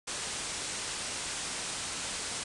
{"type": "low-pass noise", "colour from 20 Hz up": "white", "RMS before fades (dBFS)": -37, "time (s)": [0.07, 2.44], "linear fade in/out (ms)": 10, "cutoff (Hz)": 9600, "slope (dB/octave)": 96, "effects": []}